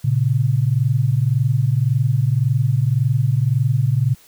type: tone pair together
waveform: sine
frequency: 115.3 / 137.12 Hz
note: A#2 / C#3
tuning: -19 / -18 cents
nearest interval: minor third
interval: 301 cents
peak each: -17 dBFS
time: 0.04-4.15 s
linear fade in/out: 10 ms
effects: white hiss -50 dBFS RMS until 4.27 s